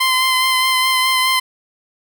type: tone with vibrato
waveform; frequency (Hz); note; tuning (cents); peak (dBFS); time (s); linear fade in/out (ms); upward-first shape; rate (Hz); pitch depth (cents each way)
15% pulse; 1035; C6; -19; -7; 0-1.4; 10; sine; 4.8; 19
effects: none